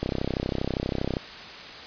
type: click train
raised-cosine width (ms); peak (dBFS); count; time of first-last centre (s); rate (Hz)
2; -13; 38; 0.03-1.168; 32.5
effects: white hiss -40 dBFS RMS until 1.86 s + resampled to 11025 Hz